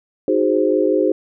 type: chord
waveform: sine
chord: Ab dominant seventh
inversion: second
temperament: equal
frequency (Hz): 311.1 / 370 / 415.3 / 523.3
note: Eb4 / Gb4 / Ab4 / C5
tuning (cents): 0 / 0 / 0 / 0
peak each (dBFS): -19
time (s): 0.28-1.12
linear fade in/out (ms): 2
effects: none